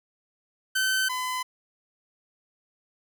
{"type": "tone pair in turn", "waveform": "sawtooth", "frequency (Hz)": [1533, 1012.7], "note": ["G6", "B5"], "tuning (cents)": [-39, 43], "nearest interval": "perfect fifth", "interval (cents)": 718, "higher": "first", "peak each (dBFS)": [-19, -24], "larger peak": "first", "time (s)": [[0.75, 1.09], [1.09, 1.43]], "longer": "neither", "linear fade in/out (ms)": 10, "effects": []}